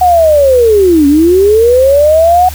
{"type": "linear two-way sweep", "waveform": "sine", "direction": "down then up", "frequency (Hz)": [743, 277.2, 743], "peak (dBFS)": -3, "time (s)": [0.01, 2.49], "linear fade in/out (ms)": 5, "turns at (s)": 1.07, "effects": ["added 75 Hz sine -21 dBFS peak until 2.54 s", "white hiss -28 dBFS RMS until 2.54 s"]}